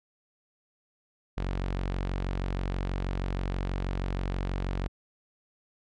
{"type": "tone", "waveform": "sawtooth", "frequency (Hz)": 46.25, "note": "F#1", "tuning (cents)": 0, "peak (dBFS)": -25, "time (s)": [1.37, 4.88], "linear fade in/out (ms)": 10, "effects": ["low-pass 4000 Hz 12 dB/octave"]}